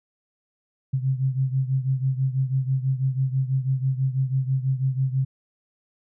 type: beating tone pair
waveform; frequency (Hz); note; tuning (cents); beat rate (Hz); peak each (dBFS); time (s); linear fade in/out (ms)
sine; 130.81 / 136.91; C3 / C#3; 0 / -21; 6.1; -22 / -26; 0.93-5.25; 10
effects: none